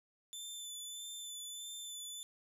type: tone with vibrato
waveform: 20% pulse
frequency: 3520 Hz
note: A7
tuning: in tune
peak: -38 dBFS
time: 0.33-2.23 s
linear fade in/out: 0 ms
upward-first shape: sine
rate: 1.6 Hz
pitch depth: 22 cents each way
effects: none